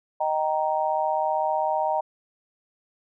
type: chord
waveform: sine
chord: Eb major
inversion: none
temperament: just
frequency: 622.3 / 777.8 / 933.4 Hz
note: Eb5 / G5 / Bb5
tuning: 0 / -14 / +2 cents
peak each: -26 dBFS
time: 0.2-2.01 s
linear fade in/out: 10 ms
effects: none